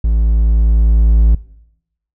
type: tone with level ramp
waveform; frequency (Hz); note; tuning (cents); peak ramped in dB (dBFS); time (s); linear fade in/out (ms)
triangle; 55; A1; 0; -8 to -4; 0.04-1.35; 5
effects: noise-tail reverb RT60 0.8 s tail -20 dB re dry